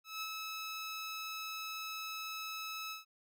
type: tone with ADSR envelope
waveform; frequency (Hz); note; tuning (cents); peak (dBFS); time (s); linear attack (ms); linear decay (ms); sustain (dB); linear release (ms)
15% pulse; 1298; E6; -27; -31; 0.04-3.05; 180; 44; -3; 140
effects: none